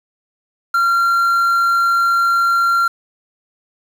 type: tone with quantisation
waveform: triangle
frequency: 1377 Hz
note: F6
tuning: 25 cents flat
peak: -10 dBFS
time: 0.74-2.88 s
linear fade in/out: 5 ms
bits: 6
effects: none